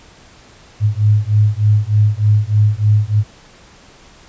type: beating tone pair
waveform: sine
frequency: 103.83 / 107.13 Hz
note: G#2 / A2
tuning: 0 / -46 cents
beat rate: 3.3 Hz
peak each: -13 dBFS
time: 0.8-3.24 s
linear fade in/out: 50 ms
effects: pink hiss -44 dBFS RMS until 4.28 s + resampled to 16000 Hz